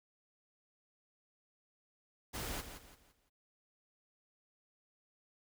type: noise with echo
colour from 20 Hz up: pink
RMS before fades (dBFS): -41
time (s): 2.33-2.62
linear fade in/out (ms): 20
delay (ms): 170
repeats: 4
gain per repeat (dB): -9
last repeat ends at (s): 3.3
effects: none